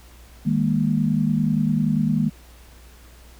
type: chord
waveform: sine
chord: D# suspended fourth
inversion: none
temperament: equal with one note detuned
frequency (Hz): 155.56 / 202.9 / 233.1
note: D#3 / G#3 / A#3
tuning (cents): 0 / -40 / 0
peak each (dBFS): -22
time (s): 0.45-2.3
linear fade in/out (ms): 20
effects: added 60 Hz sine -45 dBFS peak until 3.39 s + pink hiss -51 dBFS RMS until 3.39 s